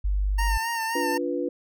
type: tone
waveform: sine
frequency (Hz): 49.38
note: G1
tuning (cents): +13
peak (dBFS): -21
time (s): 0.04-0.58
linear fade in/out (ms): 10
type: tone with vibrato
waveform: 25% pulse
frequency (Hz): 913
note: A#5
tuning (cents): -36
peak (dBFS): -22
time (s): 0.38-1.18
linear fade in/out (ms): 10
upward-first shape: sine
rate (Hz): 3.8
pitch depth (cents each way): 41
type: chord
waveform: sine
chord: B diminished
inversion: first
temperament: equal with one note detuned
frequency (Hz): 288.5 / 349.2 / 493.9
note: D4 / F4 / B4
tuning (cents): -31 / 0 / 0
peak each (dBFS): -29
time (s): 0.95-1.49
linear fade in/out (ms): 5
effects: none